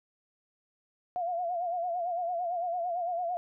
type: tone with vibrato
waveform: sine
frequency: 700 Hz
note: F5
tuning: 4 cents sharp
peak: -29 dBFS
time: 1.16-3.37 s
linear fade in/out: 0 ms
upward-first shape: sine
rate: 8.9 Hz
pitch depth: 76 cents each way
effects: none